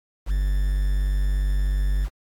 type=tone with quantisation; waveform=triangle; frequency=48.48 Hz; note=G1; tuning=18 cents flat; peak=-17 dBFS; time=0.26-2.09 s; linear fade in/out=50 ms; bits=7; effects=AAC 64 kbps